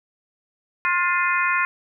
harmonic tone with a mistuned harmonic, 354.5 Hz, F4, 26 cents sharp, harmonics 3 / 4 / 5 / 6 / 7, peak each -23 / -24 / -25 / -26 / -26 dBFS, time 0.85-1.65 s, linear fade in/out 0 ms, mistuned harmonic 6, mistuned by -38 cents, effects none

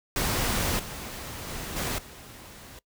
pink noise with level steps, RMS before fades -27 / -38 / -36 / -30 / -46 dBFS, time 0.16-2.79 s, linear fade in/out 2 ms, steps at 0.79 / 1.48 / 1.76 / 1.98 s, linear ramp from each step 5 ms, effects noise-tail reverb RT60 0.1 s tail -21 dB re dry

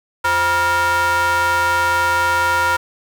square ring-modulated tone, 219 Hz, A3, 8 cents flat, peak -12 dBFS, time 0.24-2.77 s, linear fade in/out 10 ms, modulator 1180 Hz, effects 8-bit

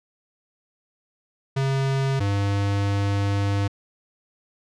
square tone pair in turn, 135.4 / 100.21 Hz, C#3 / G2, -40 / +39 cents, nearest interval perfect fourth, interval 521 cents, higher first, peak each -21 dBFS, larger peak neither, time 1.56-2.2 / 2.2-3.68 s, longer second, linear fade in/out 10 ms, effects low-pass 6000 Hz 12 dB/octave

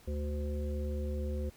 harmonic tone with a mistuned harmonic, 73.42 Hz, D2, in tune, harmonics 1 / 3 / 5 / 7, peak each -33 / -42 / -44 / -43 dBFS, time 0.07-1.5 s, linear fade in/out 10 ms, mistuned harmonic 5, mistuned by +18 cents, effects pink hiss -60 dBFS RMS until 1.56 s

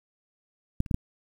clicks, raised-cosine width 5 ms, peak -12 / -29 / -12 / -12 dBFS, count 4, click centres 0.804 / 0.862 / 0.912 / 0.944 s, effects 8-bit

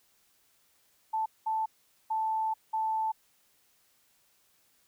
sine tone bursts at uneven times, 880 Hz, A5, in tune, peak -27 dBFS, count 4, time 1.13-1.26 / 1.46-1.66 / 2.1-2.54 / 2.73-3.12 s, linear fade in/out 10 ms, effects white hiss -68 dBFS RMS until 4.87 s

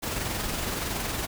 pink noise with amplitude modulation, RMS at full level -29 dBFS, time 0.02-1.27 s, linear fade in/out 20 ms, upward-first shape sine, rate 21.5 Hz, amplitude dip 35%, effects none

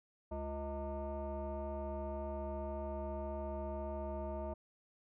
sine tone with frequency modulation, 349.2 Hz, F4, in tune, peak -37 dBFS, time 0.31-4.54 s, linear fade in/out 10 ms, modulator 279 Hz, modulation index 1.8, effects tanh soft clip ceiling -33 dBFS

